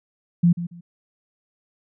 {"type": "tone with echo", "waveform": "sine", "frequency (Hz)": 172.4, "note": "F3", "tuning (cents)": -22, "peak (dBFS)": -12, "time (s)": [0.43, 0.53], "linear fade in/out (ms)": 10, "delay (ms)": 140, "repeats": 2, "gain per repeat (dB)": -13, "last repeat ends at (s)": 0.81, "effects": []}